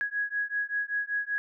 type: beating tone pair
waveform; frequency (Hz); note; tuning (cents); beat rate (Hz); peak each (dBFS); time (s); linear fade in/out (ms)
sine; 1661.2 / 1666.4; G#6 / G#6; 0 / +5; 5.2; -31 / -31; 0.01-1.38; 0
effects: none